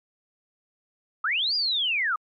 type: linear two-way sweep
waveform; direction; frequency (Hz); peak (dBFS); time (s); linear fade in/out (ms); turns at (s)
sine; up then down; 1174.7 to 4949 to 1174.7; -22; 1.24-2.16; 5; 1.55
effects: MP3 48 kbps